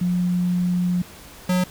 sine / square tone pair in turn, 178.4 / 181.83 Hz, F3 / F#3, +37 / -30 cents, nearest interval unison, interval 33 cents, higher second, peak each -18 dBFS, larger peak neither, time 0.01-1.02 / 1.49-1.64 s, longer first, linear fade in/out 5 ms, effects pink hiss -43 dBFS RMS until 1.7 s

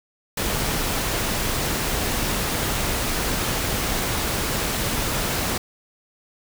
pink noise, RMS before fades -24 dBFS, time 0.37-5.58 s, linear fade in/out 5 ms, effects none

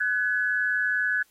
sine tone pair together, 1496.2 / 1696 Hz, F#6 / G#6, +19 / +36 cents, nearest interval major second, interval 217 cents, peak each -25 dBFS, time 0-1.23 s, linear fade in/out 10 ms, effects white hiss -63 dBFS RMS until 1.3 s + AAC 48 kbps

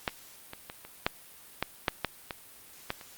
clicks, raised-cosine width 0.3 ms, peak -11 / -23 / -23 / -28 / -8 / -11 / -8 / -11 / -18 / -14 / -29 dBFS, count 11, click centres 0.078 / 0.534 / 0.699 / 0.85 / 1.065 / 1.626 / 1.882 / 2.047 / 2.308 / 2.904 / 3.012 s, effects white hiss -52 dBFS RMS until 3.17 s + Opus 48 kbps

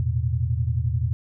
sine chord, E suspended fourth, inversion none, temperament equal with one note detuned, 82.41 / 111.99 / 123.47 Hz, E2 / A2 / B2, 0 / +31 / 0 cents, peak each -25 dBFS, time 0-1.13 s, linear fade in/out 0 ms, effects none

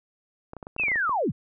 clicks, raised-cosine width 1 ms, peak -24 dBFS, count 11, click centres 0.534 / 0.567 / 0.628 / 0.669 / 0.764 / 0.798 / 0.836 / 0.883 / 0.917 / 0.958 / 1.094 s
sine linear sweep, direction down, 2730 to 65.41 Hz, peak -22 dBFS, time 0.78-1.32 s, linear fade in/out 20 ms
effects none

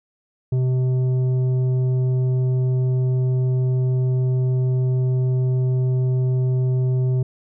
triangle tone with tanh clipping, 128.1 Hz, C3, 36 cents flat, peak -18 dBFS, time 0.52-7.23 s, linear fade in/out 5 ms, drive 12 dB, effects none

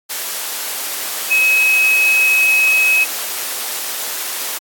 sine tone in noise, 2555 Hz, D#7, 45 cents sharp, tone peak -10 dBFS, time 1.3-3.05 s, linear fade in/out 20 ms, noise white, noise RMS -23 dBFS, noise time 0.09-4.59 s, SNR +10 dB, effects high-pass 400 Hz 12 dB/octave + AAC 64 kbps

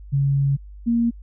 sine tone pair in turn, 139 / 233.8 Hz, C#3 / A#3, +5 / +5 cents, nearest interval major sixth, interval 900 cents, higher second, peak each -16 dBFS, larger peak neither, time 0.12-0.57 / 0.86-1.11 s, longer first, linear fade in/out 20 ms, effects added 50 Hz sine -37 dBFS peak until 1.22 s

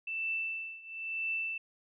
sine tone with tremolo, 2659 Hz, E7, 14 cents sharp, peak -30 dBFS, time 0.07-1.58 s, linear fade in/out 5 ms, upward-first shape triangle, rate 1 Hz, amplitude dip 90%, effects none

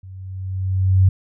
sine tone with level ramp, 94.3 Hz, F#2, 33 cents sharp, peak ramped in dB -35 to -8 dBFS, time 0.03-1.09 s, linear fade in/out 5 ms, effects none

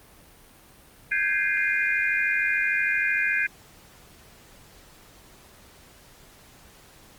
sine chord, Ab major seventh, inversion third, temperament equal with one note detuned, 1568 / 1661.2 / 2093 / 2436 Hz, G6 / Ab6 / C7 / Eb7, 0 / 0 / 0 / -37 cents, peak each -27 dBFS, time 1.11-3.47 s, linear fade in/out 10 ms, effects pink hiss -52 dBFS RMS until 7.18 s + Opus 32 kbps

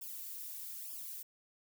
violet noise with flanger, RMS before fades -45 dBFS, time 0.01-1.23 s, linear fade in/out 10 ms, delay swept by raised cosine 0.49 to 3.09 ms, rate 1.1 Hz, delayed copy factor -1, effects none

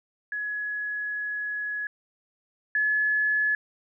sine tone pair in turn, 1686 / 1708.5 Hz, G#6 / G#6, +26 / +49 cents, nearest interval unison, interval 23 cents, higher second, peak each -28 / -21 dBFS, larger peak second, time 0.32-1.87 / 2.75-3.55 s, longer first, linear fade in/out 2 ms, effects none

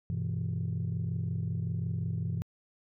sine chord, E minor, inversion first, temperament equal, 98 / 123.47 / 164.81 Hz, G2 / B2 / E3, 0 / 0 / 0 cents, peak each -33 dBFS, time 0.1-2.42 s, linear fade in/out 0 ms, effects tanh soft clip ceiling -25 dBFS

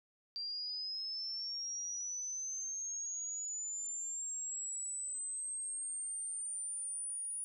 sine linear sweep, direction up, 4699 to 9710 Hz, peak -38 dBFS, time 0.36-7.44 s, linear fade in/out 0 ms, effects none

